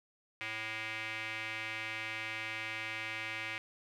square tone with band-pass filter, 110 Hz, A2, in tune, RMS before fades -40 dBFS, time 0.41-3.58 s, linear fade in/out 0 ms, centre 2300 Hz, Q 3.7, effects none

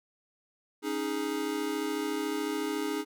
square chord, C# suspended second, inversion none, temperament equal, 277.2 / 311.1 / 415.3 Hz, C#4 / D#4 / G#4, 0 / 0 / 0 cents, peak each -37 / -34 / -35 dBFS, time 0.82-3.05 s, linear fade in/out 50 ms, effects none

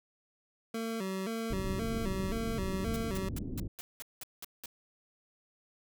25% pulse tone with vibrato, 207.7 Hz, G#3, in tune, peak -30 dBFS, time 0.74-3.29 s, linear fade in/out 5 ms, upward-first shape square, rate 1.9 Hz, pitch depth 150 cents each way
pink low-pass noise, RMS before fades -37 dBFS, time 1.5-3.68 s, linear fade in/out 5 ms, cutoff 330 Hz, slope 24 dB/octave
white noise bursts, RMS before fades -43 dBFS, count 9, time 2.94-4.658 s, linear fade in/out 0 ms, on 22 ms, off 190 ms
effects none

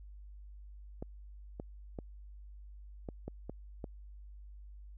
clicks, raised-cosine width 2 ms, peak -27 dBFS, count 7, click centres 1.025 / 1.599 / 1.988 / 3.088 / 3.28 / 3.496 / 3.842 s, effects added 50 Hz sine -48 dBFS peak until 4.97 s

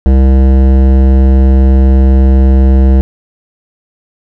sine tone with hard clipping, 66 Hz, C2, 16 cents sharp, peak -5 dBFS, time 0.06-3.01 s, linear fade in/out 0 ms, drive 15 dB, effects none

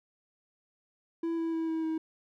triangle tone with pitch steps, 332.1 / 328.9 / 325.6 / 322.5 / 319.3 Hz, E4 / E4 / E4 / E4 / D#4, +13 / -4 / -21 / -38 / +45 cents, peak -27 dBFS, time 1.23-1.98 s, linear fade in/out 5 ms, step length 150 ms, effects none

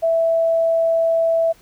sine tone, 659.3 Hz, E5, in tune, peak -14 dBFS, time 0.02-1.53 s, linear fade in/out 20 ms, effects pink hiss -52 dBFS RMS until 1.61 s

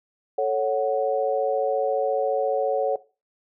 sine chord, F# minor, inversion first, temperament equal, 440 / 554.4 / 740 Hz, A4 / C#5 / F#5, 0 / 0 / 0 cents, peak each -25 / -23 / -26 dBFS, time 0.38-2.96 s, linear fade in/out 5 ms, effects noise-tail reverb RT60 0.3 s tail -17 dB re dry

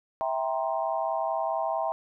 sine chord, C dominant seventh, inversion first, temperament just, 654.1 / 784.9 / 941.9 / 1046.5 Hz, E5 / G5 / Bb5 / C6, -14 / +2 / +18 / 0 cents, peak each -29 / -31 / -33 / -35 dBFS, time 0.21-1.92 s, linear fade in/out 0 ms, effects none

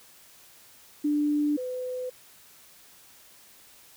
sine tone pair in turn, 295.3 / 504.7 Hz, D4 / B4, +10 / +38 cents, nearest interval major sixth, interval 928 cents, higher second, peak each -22 / -30 dBFS, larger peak first, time 1.04-1.57 / 1.57-2.1 s, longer neither, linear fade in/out 10 ms, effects white hiss -54 dBFS RMS until 3.96 s

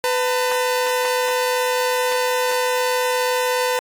sawtooth tone pair together, 500.8 / 902 Hz, B4 / A5, +24 / +43 cents, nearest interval minor seventh, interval 1019 cents, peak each -15 / -20 dBFS, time 0.04-3.79 s, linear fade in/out 0 ms, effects AAC 64 kbps

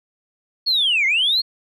sine linear two-way sweep, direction down then up, 4414 to 2048 to 4362 Hz, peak -14 dBFS, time 0.66-1.42 s, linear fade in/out 20 ms, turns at 1.06 s, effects tanh soft clip ceiling -11 dBFS

